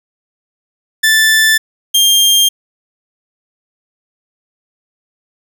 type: tone pair in turn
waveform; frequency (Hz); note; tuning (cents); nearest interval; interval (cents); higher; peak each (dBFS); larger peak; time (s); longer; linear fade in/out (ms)
sawtooth; 1760 / 3200; A6 / G7; 0 / +35; minor seventh; 1035; second; -4; neither; 1.03-1.58 / 1.94-2.49; neither; 10
effects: none